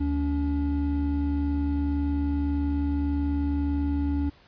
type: tone pair together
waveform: triangle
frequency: 74.38 / 284.9 Hz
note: D2 / C#4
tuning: +23 / +48 cents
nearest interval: octave + major seventh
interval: 2325 cents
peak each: -24 / -24 dBFS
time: 0-4.3 s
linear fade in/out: 10 ms
effects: pink hiss -56 dBFS RMS until 4.47 s + resampled to 11025 Hz